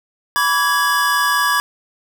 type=chord; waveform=square; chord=G# diminished; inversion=first; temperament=equal with one note detuned; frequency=987.8 / 1148.5 / 1661.2 Hz; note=B5 / D6 / G#6; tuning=0 / -39 / 0 cents; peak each=-22 / -19 / -18 dBFS; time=0.36-1.6 s; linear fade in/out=0 ms; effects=none